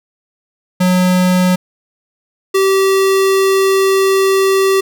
square tone pair in turn, 182.4 / 386.5 Hz, F#3 / G4, -24 / -24 cents, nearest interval octave + minor second, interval 1300 cents, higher second, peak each -10 dBFS, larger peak neither, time 0.8-1.56 / 2.54-4.81 s, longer second, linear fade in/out 10 ms, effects none

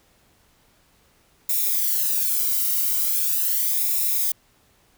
violet noise with flanger, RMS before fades -22 dBFS, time 1.49-4.32 s, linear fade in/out 5 ms, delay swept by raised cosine 0.65 to 1.19 ms, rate 0.4 Hz, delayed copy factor -0.7, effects pink hiss -60 dBFS RMS until 4.97 s

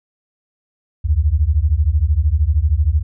sine beating tone pair, 69.3 / 82.3 Hz, C#2 / E2, 0 / -2 cents, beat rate 13 Hz, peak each -15 dBFS, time 1.04-3.03 s, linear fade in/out 20 ms, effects none

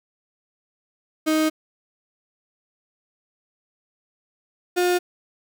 35% pulse tone pair in turn, 312.6 / 357.1 Hz, D#4 / F4, +8 / +39 cents, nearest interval major second, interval 231 cents, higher second, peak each -16 dBFS, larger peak neither, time 1.26-1.5 / 4.76-4.99 s, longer first, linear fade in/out 20 ms, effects none

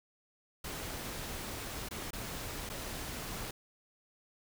pink noise with dropouts, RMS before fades -41 dBFS, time 0.64-3.51 s, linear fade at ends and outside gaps 5 ms, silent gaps 1.888-1.909 / 2.107-2.131 / 2.692-2.698 s, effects none

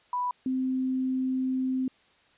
sine tone pair in turn, 987.8 / 259.5 Hz, B5 / C4, 0 / -14 cents, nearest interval octave + major seventh, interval 2314 cents, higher first, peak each -26 / -25 dBFS, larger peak second, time 0.13-0.31 / 0.46-1.88 s, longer second, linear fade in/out 2 ms, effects white hiss -62 dBFS RMS until 2.37 s + resampled to 8000 Hz

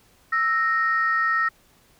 sine tone pair together, 1316.9 / 1859 Hz, E6 / A#6, -2 / -5 cents, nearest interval tritone, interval 597 cents, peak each -21 dBFS, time 0.32-1.49 s, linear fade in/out 10 ms, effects tanh soft clip ceiling -12 dBFS + pink hiss -58 dBFS RMS until 1.99 s

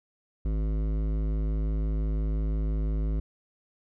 triangle tone with hard clipping, 52.9 Hz, G#1, 33 cents sharp, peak -27 dBFS, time 0.45-3.2 s, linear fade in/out 5 ms, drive 18 dB, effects none

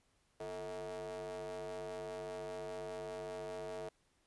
40% pulse ring-modulated tone, 99 Hz, G2, 18 cents sharp, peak -38 dBFS, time 0.4-3.89 s, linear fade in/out 5 ms, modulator 542 Hz, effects pink hiss -75 dBFS RMS until 4.26 s + resampled to 24000 Hz

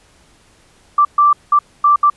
sine tone bursts at uneven times, 1172 Hz, D6, 4 cents flat, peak -7 dBFS, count 5, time 0.98-1.05 / 1.18-1.33 / 1.52-1.59 / 1.84-1.96 / 2.03-2.1 s, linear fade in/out 5 ms, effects pink hiss -51 dBFS RMS until 2.16 s + resampled to 24000 Hz

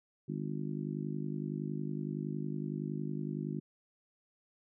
harmonic tone, 50.8 Hz, G#1, 38 cents flat, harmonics 3 / 4 / 5 / 6 / 7, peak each -38 / -40 / -42 / -44 / -45 dBFS, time 0.28-3.6 s, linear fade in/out 10 ms, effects none

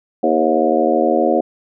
harmonic tone with a mistuned harmonic, 79.4 Hz, D#2, 36 cents sharp, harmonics 3 / 4 / 5 / 6 / 7 / 8 / 9, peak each -21 / -19 / -20 / -24 / -18 / -22 / -19 dBFS, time 0.23-1.41 s, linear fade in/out 5 ms, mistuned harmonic 7, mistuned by -40 cents, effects none

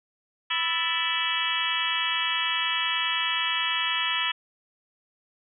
harmonic tone with a mistuned harmonic, 329.6 Hz, E4, in tune, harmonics 3 / 4 / 5 / 6 / 7 / 8 / 9 / 10, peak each -34 / -33 / -32 / -35 / -34 / -32 / -30 / -30 dBFS, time 0.5-4.32 s, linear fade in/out 10 ms, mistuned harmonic 5, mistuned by +110 cents, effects none

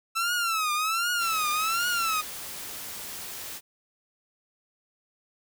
sawtooth tone with vibrato, 1320 Hz, E6, 2 cents sharp, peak -21 dBFS, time 0.15-2.22 s, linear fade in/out 20 ms, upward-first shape triangle, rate 1.3 Hz, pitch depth 170 cents each way
white noise, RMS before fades -38 dBFS, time 1.18-3.61 s, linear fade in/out 50 ms
effects none

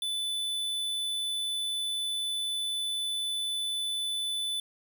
square tone, 3496 Hz, A7, 12 cents flat, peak -30 dBFS, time 0.02-4.6 s, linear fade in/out 2 ms, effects none

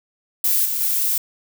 violet noise with level steps, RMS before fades -18 / -23 / -20 dBFS, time 0.44-1.18 s, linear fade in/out 2 ms, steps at 0.65 / 0.8 s, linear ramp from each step 10 ms, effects none

